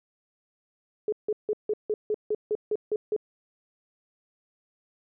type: tone bursts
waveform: sine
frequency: 424.6 Hz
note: G#4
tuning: 38 cents sharp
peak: -23 dBFS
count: 11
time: 1.08-3.164 s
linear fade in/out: 2 ms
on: 44 ms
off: 160 ms
effects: none